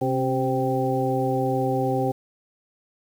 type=harmonic tone with a mistuned harmonic; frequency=130.2 Hz; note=C3; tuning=8 cents flat; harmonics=1 / 2 / 3 / 4 / 6; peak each=-27 / -27 / -27 / -27 / -27 dBFS; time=0.01-2.12 s; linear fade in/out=10 ms; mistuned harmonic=2; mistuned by=+51 cents; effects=8-bit